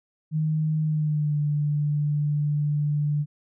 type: tone with pitch glide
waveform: sine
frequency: 155.56 to 147.68 Hz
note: D#3 to D3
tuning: 0 to +10 cents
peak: -21 dBFS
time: 0.31-3.26 s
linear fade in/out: 50 ms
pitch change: -90 cents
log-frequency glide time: 0.82-1.38 s
effects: none